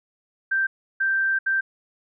sine tone bursts at uneven times, 1568 Hz, G6, in tune, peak -19 dBFS, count 3, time 0.51-0.67 / 1-1.39 / 1.46-1.61 s, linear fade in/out 10 ms, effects none

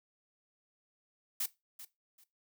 blue noise with echo, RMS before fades -34 dBFS, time 1.4-1.46 s, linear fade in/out 5 ms, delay 390 ms, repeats 2, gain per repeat -14 dB, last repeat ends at 2.24 s, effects noise-tail reverb RT60 0.2 s tail -17 dB re dry

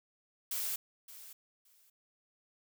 blue noise with echo, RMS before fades -36 dBFS, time 0.51-0.76 s, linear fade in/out 5 ms, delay 570 ms, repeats 2, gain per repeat -15 dB, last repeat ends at 1.9 s, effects none

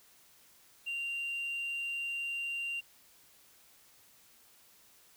sine tone, 2774 Hz, F7, 12 cents flat, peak -32 dBFS, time 0.86-2.81 s, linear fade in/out 20 ms, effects tanh soft clip ceiling -32 dBFS + white hiss -62 dBFS RMS until 5.16 s

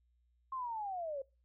sine linear sweep, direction down, 1075 to 526 Hz, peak -37 dBFS, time 0.52-1.22 s, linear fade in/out 5 ms, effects noise-tail reverb RT60 0.3 s tail -25 dB re dry + added 60 Hz sine -70 dBFS peak until 1.44 s

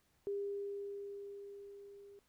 sine tone with level ramp, 401.9 Hz, G4, 43 cents sharp, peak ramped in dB -35 to -54 dBFS, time 0.27-2.19 s, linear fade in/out 0 ms, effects pink hiss -75 dBFS RMS until 2.28 s

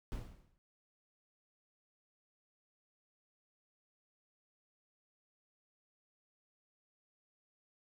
brown noise with exponential decay, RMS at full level -38 dBFS, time 0.12-0.58 s, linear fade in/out 0 ms, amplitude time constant 100 ms, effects none

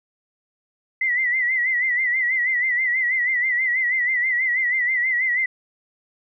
sine tone with vibrato, 2004 Hz, B6, 25 cents sharp, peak -18 dBFS, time 1.01-5.46 s, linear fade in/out 5 ms, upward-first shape sine, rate 6.2 Hz, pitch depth 85 cents each way, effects none

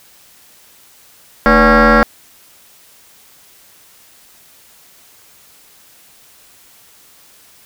sine tone with frequency modulation, 573 Hz, D5, 43 cents flat, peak -3 dBFS, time 1.46-2.03 s, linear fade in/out 0 ms, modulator 266 Hz, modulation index 4.3, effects tanh soft clip ceiling -5 dBFS + white hiss -46 dBFS RMS until 7.65 s

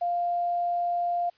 sine tone with quantisation, 698.5 Hz, F5, in tune, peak -24 dBFS, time 0.01-1.3 s, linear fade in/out 10 ms, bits 9, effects white hiss -64 dBFS RMS until 1.37 s + resampled to 11025 Hz

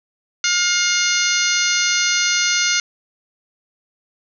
harmonic tone with a mistuned harmonic, 711 Hz, F5, 31 cents sharp, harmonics 2 / 3 / 4 / 5 / 6 / 7 / 8 / 9, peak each -22 / -22 / -25 / -26 / -24 / -26 / -24 / -23 dBFS, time 0.44-2.8 s, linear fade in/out 2 ms, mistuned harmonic 8, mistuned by +57 cents, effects none

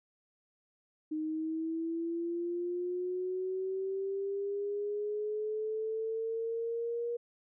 sine linear sweep, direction up, 308.5 to 475.5 Hz, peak -32 dBFS, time 1.11-7.17 s, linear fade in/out 10 ms, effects none

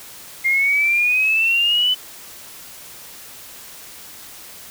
sine exponential sweep, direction up, 2111 to 3027 Hz, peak -14 dBFS, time 0.44-1.95 s, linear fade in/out 20 ms, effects white hiss -39 dBFS RMS until 4.7 s

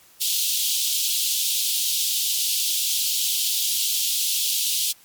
pink high-pass noise, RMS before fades -23 dBFS, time 0.2-4.93 s, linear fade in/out 20 ms, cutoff 3000 Hz, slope 48 dB/octave, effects white hiss -53 dBFS RMS until 5.04 s + MP3 96 kbps

